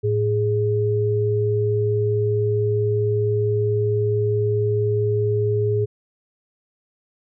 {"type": "tone pair together", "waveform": "sine", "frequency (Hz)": [109.43, 415.3], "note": ["A2", "G#4"], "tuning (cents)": [-9, 0], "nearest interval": "octave + major seventh", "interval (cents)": 2309, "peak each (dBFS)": -20, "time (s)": [0.03, 5.86], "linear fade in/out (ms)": 20, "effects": []}